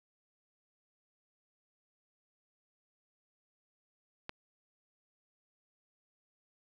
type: click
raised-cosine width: 0.3 ms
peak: -23 dBFS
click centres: 4.294 s
effects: none